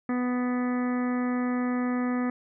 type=harmonic tone; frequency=248 Hz; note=B3; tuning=7 cents sharp; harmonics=1 / 2 / 3 / 4 / 5 / 6 / 7 / 8 / 9; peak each=-25 / -36 / -39 / -43 / -38 / -51 / -42 / -43 / -51 dBFS; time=0.09-2.3 s; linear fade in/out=2 ms; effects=none